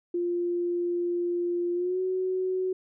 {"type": "tone with pitch glide", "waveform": "sine", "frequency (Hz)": [349.2, 372.1], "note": ["F4", "F#4"], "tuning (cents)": [0, 10], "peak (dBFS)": -25, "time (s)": [0.14, 2.73], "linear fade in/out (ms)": 5, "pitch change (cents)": 110, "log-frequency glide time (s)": [1.74, 2], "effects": []}